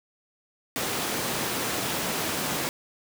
pink high-pass noise, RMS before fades -29 dBFS, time 0.76-2.69 s, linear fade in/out 0 ms, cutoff 170 Hz, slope 12 dB/octave, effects none

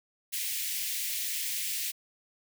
white high-pass noise, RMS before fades -33 dBFS, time 0.32-1.92 s, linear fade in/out 20 ms, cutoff 1900 Hz, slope 48 dB/octave, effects none

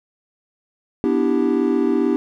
triangle chord, E minor seventh, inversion second, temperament equal, 246.9 / 293.7 / 329.6 / 392 Hz, B3 / D4 / E4 / G4, 0 / 0 / 0 / 0 cents, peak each -19 / -19 / -20 / -19 dBFS, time 1.04-2.16 s, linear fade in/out 0 ms, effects none

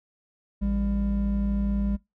triangle tone pair together, 55.77 / 200 Hz, A1 / G3, +24 / +35 cents, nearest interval octave + minor seventh, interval 2211 cents, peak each -23 dBFS, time 0.61-1.97 s, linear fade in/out 20 ms, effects noise-tail reverb RT60 0.2 s tail -23 dB re dry + tanh soft clip ceiling -14 dBFS

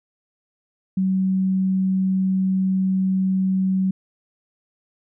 sine tone, 189.1 Hz, F#3, 38 cents sharp, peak -17 dBFS, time 0.97-3.91 s, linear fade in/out 5 ms, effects none

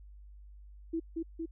sine tone with echo, 328.5 Hz, E4, 6 cents flat, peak -30 dBFS, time 0.93-1 s, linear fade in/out 10 ms, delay 230 ms, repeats 2, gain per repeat -2 dB, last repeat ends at 1.46 s, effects added 50 Hz sine -49 dBFS peak until 1.51 s

